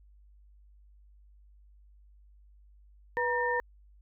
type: tone cluster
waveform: sine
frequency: 490 / 948 / 1810 Hz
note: B4 / A#5 / A6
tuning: -14 / +29 / +48 cents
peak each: -31 dBFS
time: 3.17-3.6 s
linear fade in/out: 0 ms
effects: added 50 Hz sine -55 dBFS peak until 4.01 s